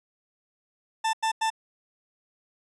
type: tone bursts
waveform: 40% pulse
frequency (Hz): 888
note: A5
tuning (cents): +16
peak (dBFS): -22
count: 3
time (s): 1.04-1.503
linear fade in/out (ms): 10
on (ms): 93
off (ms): 92
effects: resampled to 22050 Hz